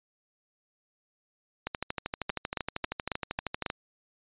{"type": "two click trains", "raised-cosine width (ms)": 0.3, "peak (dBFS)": [-15, -14], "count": [27, 6], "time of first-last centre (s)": [[1.67, 3.701], [2.3, 3.662]], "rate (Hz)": [12.8, 3.67], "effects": ["resampled to 8000 Hz"]}